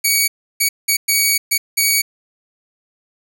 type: tone bursts at uneven times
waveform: 10% pulse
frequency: 2255 Hz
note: C#7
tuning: 29 cents sharp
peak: -4 dBFS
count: 6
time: 0.04-0.28 / 0.6-0.69 / 0.88-0.97 / 1.08-1.38 / 1.51-1.58 / 1.77-2.02 s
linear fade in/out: 10 ms
effects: none